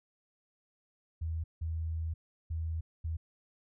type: tone bursts at uneven times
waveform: sine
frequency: 81 Hz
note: E2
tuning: 30 cents flat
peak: -32 dBFS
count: 4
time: 1.21-1.44 / 1.61-2.14 / 2.5-2.81 / 3.04-3.17 s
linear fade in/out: 10 ms
effects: none